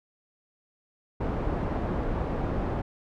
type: low-pass noise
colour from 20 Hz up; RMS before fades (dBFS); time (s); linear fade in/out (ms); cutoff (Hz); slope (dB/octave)
pink; -29; 1.2-2.82; 10; 880; 12
effects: none